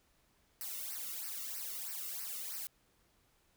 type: noise with flanger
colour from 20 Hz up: blue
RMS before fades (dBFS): -42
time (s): 0.61-2.67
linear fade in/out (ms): 0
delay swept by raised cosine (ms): 0.28 to 1.26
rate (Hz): 3.1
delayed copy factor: -1
effects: pink hiss -72 dBFS RMS until 3.56 s